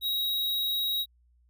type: tone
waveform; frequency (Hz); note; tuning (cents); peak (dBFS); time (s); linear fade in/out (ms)
square; 3819; A#7; +41; -27; 0.01-1.06; 50
effects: added 60 Hz sine -61 dBFS peak until 1.49 s